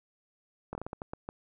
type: slowing click train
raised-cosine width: 1 ms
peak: -23 dBFS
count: 9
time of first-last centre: 0.73-1.289 s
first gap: 21 ms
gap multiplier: 1.33
effects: none